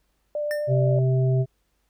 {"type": "tone with vibrato", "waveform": "sine", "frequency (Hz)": 593, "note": "D5", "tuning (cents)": 17, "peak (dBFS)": -24, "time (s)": [0.35, 0.99], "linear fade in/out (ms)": 2, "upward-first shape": "triangle", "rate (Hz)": 7.9, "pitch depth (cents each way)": 10}
{"type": "tone with exponential decay", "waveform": "square", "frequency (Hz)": 1800, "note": "A6", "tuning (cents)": 39, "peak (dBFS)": -27, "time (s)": [0.51, 0.72], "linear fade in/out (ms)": 0, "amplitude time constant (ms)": 45}
{"type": "harmonic tone", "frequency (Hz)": 130, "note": "C3", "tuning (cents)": -11, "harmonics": [1, 3, 5], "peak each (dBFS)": [-18, -28, -32], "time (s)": [0.67, 1.46], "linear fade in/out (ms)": 50}
{"effects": ["added 50 Hz sine -70 dBFS peak until 1.89 s", "pink hiss -72 dBFS RMS until 1.89 s"]}